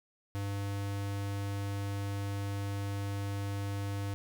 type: tone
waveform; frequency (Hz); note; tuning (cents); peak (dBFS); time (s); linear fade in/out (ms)
square; 100; G2; +35; -34; 0.35-4.14; 0
effects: none